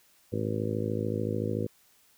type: harmonic tone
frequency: 53.6 Hz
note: A1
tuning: 45 cents flat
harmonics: 2 / 3 / 4 / 5 / 6 / 7 / 8 / 9 / 10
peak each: -33 / -39 / -35 / -37 / -38 / -36 / -41 / -35 / -44 dBFS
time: 0.32-1.67 s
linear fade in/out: 10 ms
effects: white hiss -63 dBFS RMS until 2.17 s